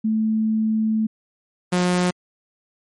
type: tone pair in turn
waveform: sine / sawtooth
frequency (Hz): 219 / 179.34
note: A3 / F3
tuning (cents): -8 / +46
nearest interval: minor third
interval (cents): 346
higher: first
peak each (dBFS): -17 / -13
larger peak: second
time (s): 0.04-1.07 / 1.72-2.11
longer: first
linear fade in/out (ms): 10
effects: MP3 48 kbps